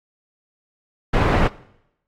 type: low-pass noise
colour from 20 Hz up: pink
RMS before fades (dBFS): -17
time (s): 1.13-1.48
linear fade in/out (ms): 10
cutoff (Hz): 1700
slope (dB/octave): 12
effects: noise-tail reverb RT60 0.8 s tail -20 dB re dry + AAC 48 kbps